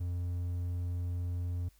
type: tone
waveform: triangle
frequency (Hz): 88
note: F2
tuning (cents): +14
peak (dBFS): -30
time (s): 0-1.69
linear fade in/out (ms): 10
effects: added 50 Hz sine -63 dBFS peak until 1.79 s + white hiss -69 dBFS RMS until 1.79 s